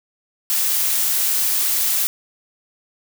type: noise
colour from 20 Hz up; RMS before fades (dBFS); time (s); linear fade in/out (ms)
blue; -19; 0.5-2.07; 0
effects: none

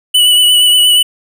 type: tone with vibrato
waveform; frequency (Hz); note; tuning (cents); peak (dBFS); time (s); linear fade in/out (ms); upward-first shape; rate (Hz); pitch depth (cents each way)
square; 2962; F#7; +1; -6; 0.14-1.03; 10; triangle; 8.5; 31
effects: none

